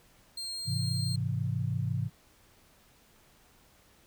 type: tone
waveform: 35% pulse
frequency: 4201 Hz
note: C8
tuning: 6 cents sharp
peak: -34 dBFS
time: 0.37-1.16 s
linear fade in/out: 5 ms
type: chord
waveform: sine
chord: Ab augmented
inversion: none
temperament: equal with one note detuned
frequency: 104.73 / 130.81 / 164.81 Hz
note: Ab2 / C3 / E3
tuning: +15 / 0 / 0 cents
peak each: -32 / -32 / -35 dBFS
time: 0.65-2.1 s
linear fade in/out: 50 ms
effects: pink hiss -62 dBFS RMS until 4.06 s